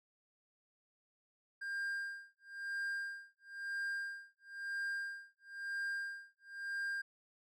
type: tone with tremolo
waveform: triangle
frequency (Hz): 1600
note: G6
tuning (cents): +35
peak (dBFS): -34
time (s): 1.61-7.02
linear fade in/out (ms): 10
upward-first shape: sine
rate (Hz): 1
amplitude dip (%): 100
effects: none

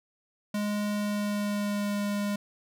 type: tone with pitch glide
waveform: square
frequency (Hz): 207.4 to 204.3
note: G#3 to G#3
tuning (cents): -2 to -28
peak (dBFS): -28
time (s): 0.54-2.36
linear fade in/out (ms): 5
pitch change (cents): -26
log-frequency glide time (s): 0.91-1.97
effects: none

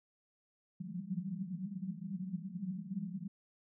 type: band-pass noise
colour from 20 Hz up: pink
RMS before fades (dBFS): -41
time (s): 0.8-3.28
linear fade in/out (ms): 10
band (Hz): 170 to 200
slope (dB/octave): 96
effects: none

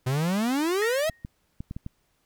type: exponential sweep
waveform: 45% pulse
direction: up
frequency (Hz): 123.4 to 666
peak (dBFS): -23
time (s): 0.06-1.1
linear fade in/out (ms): 10
type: tone with exponential decay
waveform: sine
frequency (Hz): 1864.7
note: A#6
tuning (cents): 0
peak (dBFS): -25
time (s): 0.82-1.25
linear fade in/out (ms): 1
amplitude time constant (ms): 93
type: clicks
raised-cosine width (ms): 5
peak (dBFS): -22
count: 6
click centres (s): 1.097 / 1.249 / 1.605 / 1.711 / 1.765 / 1.864
effects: pink hiss -70 dBFS RMS until 2.25 s

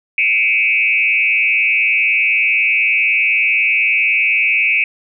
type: tone with frequency modulation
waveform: sine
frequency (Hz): 2419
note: D#7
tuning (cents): -49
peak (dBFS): -11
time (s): 0.18-4.84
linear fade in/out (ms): 2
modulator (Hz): 116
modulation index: 1.9
effects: none

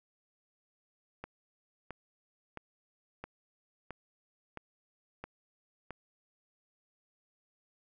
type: click train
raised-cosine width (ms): 0.5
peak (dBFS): -26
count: 8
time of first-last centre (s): 1.24-5.907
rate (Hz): 1.5
effects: none

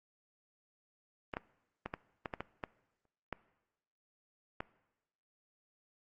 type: clicks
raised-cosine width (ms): 0.5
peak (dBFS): -22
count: 10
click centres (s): 1.338 / 1.369 / 1.86 / 1.939 / 2.258 / 2.338 / 2.406 / 2.638 / 3.327 / 4.605
effects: noise-tail reverb RT60 1.0 s tail -20 dB re dry + Opus 24 kbps

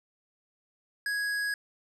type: tone with hard clipping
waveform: sine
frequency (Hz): 1661.2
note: G#6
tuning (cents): 0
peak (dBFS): -30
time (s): 1.06-1.54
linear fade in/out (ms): 2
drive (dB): 12
effects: none

